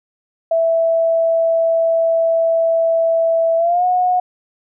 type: tone with pitch glide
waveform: sine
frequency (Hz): 659.3 to 727.3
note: E5 to F#5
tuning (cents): 0 to -30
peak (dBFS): -12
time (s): 0.51-4.2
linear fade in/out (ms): 5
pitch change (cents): +170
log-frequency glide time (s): 3.57-3.85
effects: none